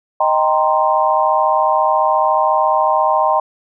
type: chord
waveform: sine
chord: C minor seventh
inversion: first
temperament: equal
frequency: 622.3 / 784 / 932.3 / 1046.5 Hz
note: Eb5 / G5 / Bb5 / C6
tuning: 0 / 0 / 0 / 0 cents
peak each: -17 dBFS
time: 0.2-3.4 s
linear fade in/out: 5 ms
effects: none